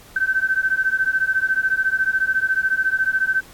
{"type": "beating tone pair", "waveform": "sine", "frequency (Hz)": [1534, 1548], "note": ["G6", "G6"], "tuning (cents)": [-38, -22], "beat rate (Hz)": 14, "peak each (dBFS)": -20, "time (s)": [0.16, 3.41], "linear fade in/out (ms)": 5, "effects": ["pink hiss -46 dBFS RMS until 3.53 s", "AAC 64 kbps"]}